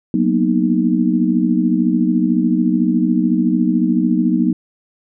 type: chord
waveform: sine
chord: B major seventh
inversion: second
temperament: equal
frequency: 185 / 233.1 / 246.9 / 311.1 Hz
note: F#3 / A#3 / B3 / D#4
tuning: 0 / 0 / 0 / 0 cents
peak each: -18 dBFS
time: 0.14-4.53 s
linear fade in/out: 2 ms
effects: none